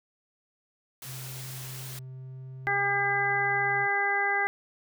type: noise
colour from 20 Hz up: white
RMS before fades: -42 dBFS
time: 1.02-1.99 s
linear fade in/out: 2 ms
type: tone with pitch glide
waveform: triangle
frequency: 129.8 to 131.01 Hz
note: C3 to C3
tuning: -13 to +3 cents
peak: -37 dBFS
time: 1.04-3.88 s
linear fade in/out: 50 ms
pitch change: +16 cents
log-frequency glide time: 1.97-2.58 s
type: harmonic tone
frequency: 401.7 Hz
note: G4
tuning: 42 cents sharp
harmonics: 1 / 2 / 3 / 4 / 5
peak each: -35 / -29 / -36 / -29 / -28 dBFS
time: 2.67-4.47 s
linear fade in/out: 0 ms
effects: none